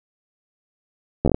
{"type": "slowing click train", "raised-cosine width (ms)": 2, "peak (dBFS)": -5, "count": 6, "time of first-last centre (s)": [1.25, 1.345], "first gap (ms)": 12, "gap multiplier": 1.23, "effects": []}